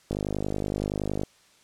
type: click train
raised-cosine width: 2 ms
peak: -15 dBFS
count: 58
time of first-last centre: 0.11-1.234 s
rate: 50.7 Hz
effects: white hiss -59 dBFS RMS until 1.63 s + low-pass 8000 Hz 12 dB/octave